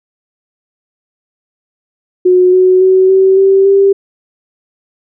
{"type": "tone with pitch steps", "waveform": "sine", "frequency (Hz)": [364.4, 370.1, 375.9, 381.9, 387.9, 394], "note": ["F#4", "F#4", "F#4", "G4", "G4", "G4"], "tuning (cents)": [-26, 0, 27, -45, -18, 9], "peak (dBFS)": -4, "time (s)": [2.25, 3.93], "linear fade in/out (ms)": 10, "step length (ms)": 280, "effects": []}